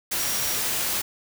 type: tone in noise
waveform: sine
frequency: 5670 Hz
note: F8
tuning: 25 cents sharp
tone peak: -33 dBFS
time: 0.19-0.59 s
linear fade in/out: 10 ms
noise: white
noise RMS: -26 dBFS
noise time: 0.11-1.02 s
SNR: -10 dB
effects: none